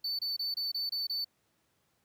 triangle tone bursts, 4512 Hz, C#8, 30 cents sharp, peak -30 dBFS, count 7, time 0.04-1.246 s, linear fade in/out 5 ms, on 150 ms, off 26 ms, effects pink hiss -74 dBFS RMS until 2.04 s + high-pass 80 Hz 12 dB/octave

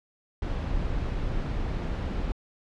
brown noise, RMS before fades -29 dBFS, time 0.42-2.32 s, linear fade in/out 2 ms, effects low-pass 4000 Hz 12 dB/octave

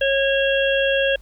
harmonic tone, 547 Hz, C#5, 23 cents flat, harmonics 1 / 3 / 5 / 6, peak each -18 / -23 / -25 / -26 dBFS, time 0.01-1.16 s, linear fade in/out 5 ms, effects added 50 Hz sine -41 dBFS peak until 1.21 s + pink hiss -57 dBFS RMS until 1.21 s

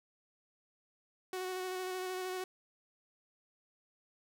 sawtooth tone with vibrato, 370 Hz, F#4, in tune, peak -33 dBFS, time 1.33-2.44 s, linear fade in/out 2 ms, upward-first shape square, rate 13 Hz, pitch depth 14 cents each way, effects none

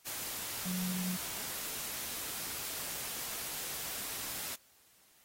sine tone in noise, 182.2 Hz, F#3, 26 cents flat, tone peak -34 dBFS, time 0.65-1.17 s, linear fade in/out 20 ms, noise white, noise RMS -40 dBFS, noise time 0.05-4.56 s, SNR +3 dB, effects white hiss -65 dBFS RMS until 5.24 s + AAC 48 kbps

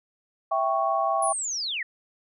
sine chord, C# diminished, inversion first, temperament equal, 659.3 / 784 / 1108.7 Hz, E5 / G5 / C#6, 0 / 0 / 0 cents, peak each -26 dBFS, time 0.51-1.33 s, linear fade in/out 10 ms
sine linear sweep, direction down, 10530 to 1760 Hz, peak -27 dBFS, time 1.22-1.83 s, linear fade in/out 5 ms
effects none

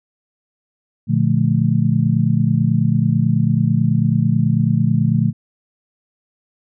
sine chord, Bb major seventh, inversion none, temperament just, 116.54 / 145.68 / 174.81 / 218.5 Hz, Bb2 / D3 / F3 / A3, 0 / -14 / +2 / -12 cents, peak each -18 / -17 / -20 / -19 dBFS, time 1.07-5.33 s, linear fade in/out 50 ms, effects none

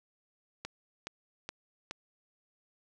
click train, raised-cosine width 0.2 ms, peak -21 dBFS, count 4, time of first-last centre 0.65-1.911 s, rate 2.38 Hz, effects none

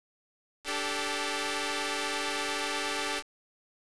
5% pulse chord, D suspended fourth, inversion none, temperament equal with one note detuned, 290.5 / 392 / 440 Hz, D4 / G4 / A4, -19 / 0 / 0 cents, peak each -24 dBFS, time 0.64-3.23 s, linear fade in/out 50 ms, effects resampled to 22050 Hz + 7-bit

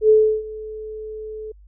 sine tone with ADSR envelope, 432.7 Hz, A4, 29 cents flat, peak -8 dBFS, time 0.01-1.52 s, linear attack 84 ms, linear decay 330 ms, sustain -21 dB, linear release 7 ms, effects added 50 Hz sine -44 dBFS peak until 1.67 s

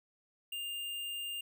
square tone, 2805 Hz, F7, 7 cents sharp, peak -38 dBFS, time 0.52-1.41 s, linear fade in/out 5 ms, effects 12-bit

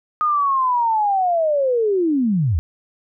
sine linear sweep, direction down, 1243 to 68.5 Hz, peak -15 dBFS, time 0.21-2.59 s, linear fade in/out 0 ms, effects none

